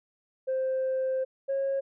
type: tone pair in turn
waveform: sine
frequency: 523.3 / 545.2 Hz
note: C5 / C#5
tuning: 0 / -29 cents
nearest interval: minor second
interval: 71 cents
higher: second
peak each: -24 dBFS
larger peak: neither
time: 0.47-1.25 / 1.48-1.81 s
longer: first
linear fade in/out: 20 ms
effects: tanh soft clip ceiling -23 dBFS